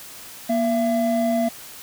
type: tone pair together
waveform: triangle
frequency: 237.6 / 672 Hz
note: A#3 / E5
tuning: +33 / +33 cents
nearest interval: octave + tritone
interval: 1800 cents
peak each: -19 dBFS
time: 0.49-1.49 s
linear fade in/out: 10 ms
effects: white hiss -40 dBFS RMS until 1.82 s